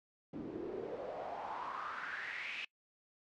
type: noise with band-pass filter sweep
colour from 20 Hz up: pink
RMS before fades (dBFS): -43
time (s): 0.33-2.65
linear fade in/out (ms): 5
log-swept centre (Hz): 270 to 2700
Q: 5.1
effects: noise-tail reverb RT60 0.1 s tail -24 dB re dry + low-pass 5000 Hz 12 dB/octave